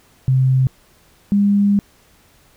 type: tone pair in turn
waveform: sine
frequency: 130.81 / 202.1 Hz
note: C3 / G#3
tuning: 0 / -47 cents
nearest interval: minor sixth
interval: 753 cents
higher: second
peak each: -11 dBFS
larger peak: neither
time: 0.28-0.67 / 1.32-1.79 s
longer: second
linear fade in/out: 0 ms
effects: pink hiss -53 dBFS RMS until 2.56 s